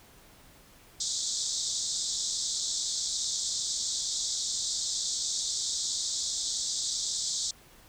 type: band-pass noise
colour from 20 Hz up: white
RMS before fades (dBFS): -32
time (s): 1-7.51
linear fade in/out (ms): 5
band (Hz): 3500 to 8000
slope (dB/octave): 96
effects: pink hiss -56 dBFS RMS until 7.88 s